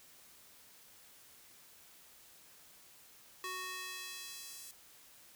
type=tone with high-pass filter sweep; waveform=square; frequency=370 Hz; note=F#4; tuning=in tune; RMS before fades=-45 dBFS; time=3.44-4.71 s; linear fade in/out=0 ms; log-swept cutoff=950 to 7400 Hz; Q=0.8; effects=white hiss -60 dBFS RMS until 5.35 s